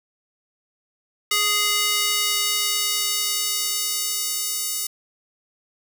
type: tone with high-pass filter sweep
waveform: square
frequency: 415.5 Hz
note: G#4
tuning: 1 cent sharp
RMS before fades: -23 dBFS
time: 1.31-4.87 s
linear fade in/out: 5 ms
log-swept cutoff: 2100 to 6900 Hz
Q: 0.82
effects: none